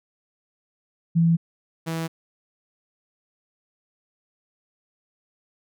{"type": "tone pair in turn", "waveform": ["sine", "sawtooth"], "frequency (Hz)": [166.6, 163.45], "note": ["E3", "E3"], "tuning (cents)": [19, -14], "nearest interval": "unison", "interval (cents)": 33, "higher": "first", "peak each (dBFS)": [-15, -22], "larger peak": "first", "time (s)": [[1.15, 1.37], [1.86, 2.08]], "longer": "neither", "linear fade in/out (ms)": 20, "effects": []}